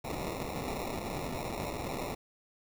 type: noise with sample-and-hold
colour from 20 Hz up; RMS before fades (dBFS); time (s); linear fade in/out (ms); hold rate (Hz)
white; -37; 0.04-2.15; 10; 1575
effects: none